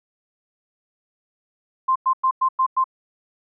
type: tone bursts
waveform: sine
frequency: 1046.5 Hz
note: C6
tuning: in tune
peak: -15 dBFS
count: 6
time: 1.88-2.842 s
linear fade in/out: 10 ms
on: 77 ms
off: 100 ms
effects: none